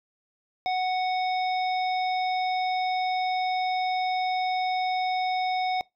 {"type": "harmonic tone", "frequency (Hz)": 740, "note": "F#5", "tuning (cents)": 0, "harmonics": [1, 3, 5, 7], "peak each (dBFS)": [-24, -34, -38, -41], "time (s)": [0.66, 5.81], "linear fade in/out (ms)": 0, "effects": ["noise-tail reverb RT60 0.2 s tail -23 dB re dry"]}